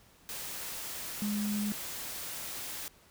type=tone in noise; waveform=sine; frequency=207.7 Hz; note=G#3; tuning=in tune; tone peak=-30 dBFS; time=1.22-1.72 s; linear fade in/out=0 ms; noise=white; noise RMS=-40 dBFS; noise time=0.29-2.88 s; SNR=+7 dB; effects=pink hiss -61 dBFS RMS until 3.1 s